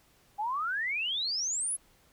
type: exponential sweep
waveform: sine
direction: up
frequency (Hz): 800 to 11000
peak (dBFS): -29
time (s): 0.38-1.77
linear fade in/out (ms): 20
effects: pink hiss -64 dBFS RMS until 2.12 s